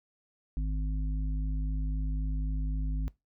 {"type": "harmonic tone", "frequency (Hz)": 51.91, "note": "G#1", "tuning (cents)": 0, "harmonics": [1, 3, 5], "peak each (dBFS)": [-28, -39, -43], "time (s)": [0.57, 3.08], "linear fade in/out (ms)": 0, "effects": ["noise-tail reverb RT60 0.2 s tail -21 dB re dry"]}